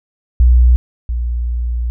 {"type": "tone pair in turn", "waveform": "sine", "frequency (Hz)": [61, 59.5], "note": ["B1", "A#1"], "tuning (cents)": [-21, 36], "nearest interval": "unison", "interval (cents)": 43, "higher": "first", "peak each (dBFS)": [-5, -15], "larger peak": "first", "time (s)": [[0.4, 0.76], [1.09, 1.9]], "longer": "second", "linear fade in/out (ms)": 0, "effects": []}